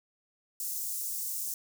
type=high-pass noise; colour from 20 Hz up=white; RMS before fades=-35 dBFS; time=0.6-1.54 s; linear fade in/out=2 ms; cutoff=6200 Hz; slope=24 dB/octave; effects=none